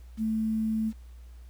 sine tone with quantisation, 220 Hz, A3, in tune, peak -25 dBFS, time 0.17-0.93 s, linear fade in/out 50 ms, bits 9, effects added 60 Hz sine -44 dBFS peak until 1.49 s + pink hiss -64 dBFS RMS until 1.49 s

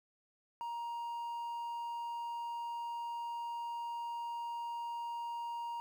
triangle tone with quantisation, 940 Hz, A#5, 14 cents sharp, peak -36 dBFS, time 0.61-5.8 s, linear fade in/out 0 ms, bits 11, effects none

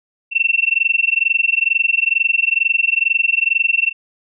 sine tone with amplitude modulation, 2700 Hz, E7, 41 cents sharp, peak -9 dBFS, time 0.31-3.93 s, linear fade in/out 50 ms, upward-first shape sine, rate 22.2 Hz, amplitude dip 100%, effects none

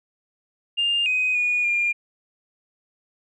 sine tone with pitch steps, 2807 / 2508 / 2453 / 2406 Hz, F7 / D#7 / D#7 / D7, +8 / +13 / -25 / +41 cents, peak -18 dBFS, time 0.77-1.93 s, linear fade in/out 20 ms, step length 290 ms, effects tanh soft clip ceiling -14 dBFS

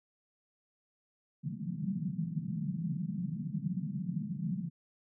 pink band-pass noise, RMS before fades -36 dBFS, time 1.43-4.7 s, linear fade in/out 20 ms, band 150 to 200 Hz, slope 48 dB/octave, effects none

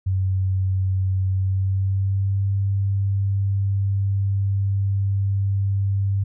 sine tone with pitch glide, 94.7 to 98.55 Hz, F#2 to G2, +41 to +10 cents, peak -18 dBFS, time 0.06-6.24 s, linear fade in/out 10 ms, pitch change +69 cents, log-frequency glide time 1.28-2.48 s, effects none

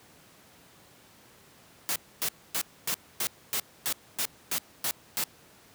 white noise bursts, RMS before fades -29 dBFS, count 11, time 1.89-5.238 s, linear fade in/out 0 ms, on 68 ms, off 260 ms, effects pink hiss -56 dBFS RMS until 5.74 s + high-pass 100 Hz 12 dB/octave

